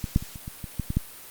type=clicks; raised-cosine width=5 ms; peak=-16 / -7 / -24 / -26 / -22 / -22 / -14 / -15 / -9 dBFS; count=9; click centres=0.042 / 0.161 / 0.225 / 0.358 / 0.479 / 0.642 / 0.797 / 0.904 / 0.97 s; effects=white hiss -44 dBFS RMS until 1.3 s + Opus 48 kbps